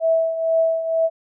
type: tone with tremolo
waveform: sine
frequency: 653 Hz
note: E5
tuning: 17 cents flat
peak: -13 dBFS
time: 0-1.1 s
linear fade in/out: 50 ms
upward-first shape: triangle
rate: 2.1 Hz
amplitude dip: 70%
effects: none